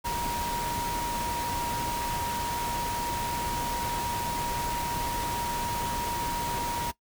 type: tone in noise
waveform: sine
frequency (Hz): 949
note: A#5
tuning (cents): +31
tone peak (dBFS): -29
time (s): 0.04-6.92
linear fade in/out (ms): 20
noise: pink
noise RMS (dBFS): -34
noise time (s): 0.04-6.92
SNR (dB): +2
effects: noise-tail reverb RT60 0.1 s tail -19 dB re dry